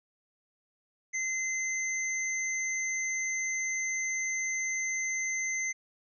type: tone pair together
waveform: sine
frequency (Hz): 2064 / 6206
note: C7 / G8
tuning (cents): -24 / -18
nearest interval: octave + perfect fifth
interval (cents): 1906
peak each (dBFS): -31 / -34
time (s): 1.13-5.73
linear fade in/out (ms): 20
effects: none